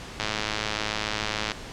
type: click train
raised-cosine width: 0.2 ms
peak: -9 dBFS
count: 142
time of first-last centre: 0.2-1.518 s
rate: 107 Hz
effects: pink hiss -39 dBFS RMS until 1.72 s + low-pass 6000 Hz 12 dB/octave